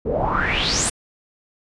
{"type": "noise with low-pass filter sweep", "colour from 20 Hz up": "pink", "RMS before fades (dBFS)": -21, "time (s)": [0.05, 0.9], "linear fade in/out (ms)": 10, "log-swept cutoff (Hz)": [390, 9700], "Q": 7.2, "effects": ["resampled to 24000 Hz"]}